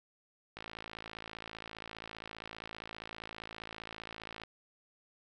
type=click train; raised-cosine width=0.3 ms; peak=-27 dBFS; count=214; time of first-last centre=0.57-4.436 s; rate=55.1 Hz; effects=none